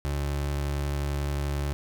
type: tone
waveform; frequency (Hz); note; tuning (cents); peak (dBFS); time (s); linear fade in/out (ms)
30% pulse; 71.3; C#2; +49; -24; 0.05-1.73; 0
effects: none